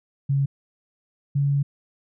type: tone pair in turn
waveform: sine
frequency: 138.59 / 141.09 Hz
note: C#3 / C#3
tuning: 0 / +31 cents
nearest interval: unison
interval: 31 cents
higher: second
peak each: -18 dBFS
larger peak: neither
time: 0.29-0.46 / 1.35-1.63 s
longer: second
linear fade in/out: 10 ms
effects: none